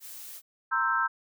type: noise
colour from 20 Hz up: blue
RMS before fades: -43 dBFS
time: 0-0.42 s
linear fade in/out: 50 ms
type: chord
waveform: sine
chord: C dominant seventh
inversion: third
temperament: equal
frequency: 932.3 / 1046.5 / 1318.5 / 1568 Hz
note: Bb5 / C6 / E6 / G6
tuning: 0 / 0 / 0 / 0 cents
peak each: -32 / -32 / -27 / -28 dBFS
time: 0.71-1.08 s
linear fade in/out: 20 ms
effects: none